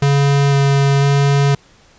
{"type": "tone with vibrato", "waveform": "square", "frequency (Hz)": 140, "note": "C#3", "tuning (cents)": 18, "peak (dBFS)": -11, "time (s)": [0.02, 1.55], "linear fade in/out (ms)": 5, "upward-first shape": "square", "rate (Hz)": 1, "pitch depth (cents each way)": 8, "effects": ["pink hiss -49 dBFS RMS until 1.98 s", "resampled to 16000 Hz"]}